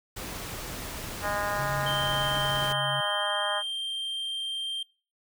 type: noise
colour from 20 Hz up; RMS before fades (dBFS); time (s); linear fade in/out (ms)
pink; -37; 0.16-2.73; 10
type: harmonic tone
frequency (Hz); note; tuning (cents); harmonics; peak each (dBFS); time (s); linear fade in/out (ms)
205.2; G#3; -21; 3 / 4 / 5 / 6 / 7 / 8 / 9; -33 / -34 / -35 / -36 / -36 / -37 / -38; 1.21-3.63; 50
type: tone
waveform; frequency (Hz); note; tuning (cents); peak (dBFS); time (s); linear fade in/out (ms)
sine; 138.59; C#3; 0; -33; 1.58-3.01; 10
type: tone with pitch glide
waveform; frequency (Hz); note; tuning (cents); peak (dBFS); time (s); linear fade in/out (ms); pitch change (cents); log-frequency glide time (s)
triangle; 3136 to 3167; G7 to G7; 0 to +17; -28; 1.86-4.83; 5; +17; 2.95-3.43
effects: noise-tail reverb RT60 0.4 s tail -25 dB re dry